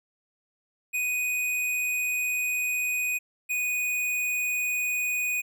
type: tone pair in turn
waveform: square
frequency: 2489 / 2480 Hz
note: D#7 / D#7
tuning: 0 / -6 cents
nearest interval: unison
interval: 6 cents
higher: first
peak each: -26 dBFS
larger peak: neither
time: 0.93-3.19 / 3.49-5.42 s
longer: first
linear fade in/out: 20 ms
effects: none